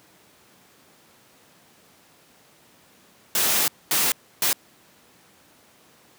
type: noise bursts at uneven times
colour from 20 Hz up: white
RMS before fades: -21 dBFS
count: 3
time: 3.35-3.68 / 3.91-4.12 / 4.42-4.53 s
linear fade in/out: 2 ms
effects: pink hiss -55 dBFS RMS until 6.18 s + high-pass 150 Hz 12 dB/octave